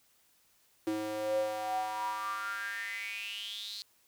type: tone with high-pass filter sweep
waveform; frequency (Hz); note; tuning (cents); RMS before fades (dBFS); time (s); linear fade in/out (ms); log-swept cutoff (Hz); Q
square; 107; A2; -48; -36; 0.87-3.82; 0; 350 to 4300; 9
effects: white hiss -68 dBFS RMS until 4.07 s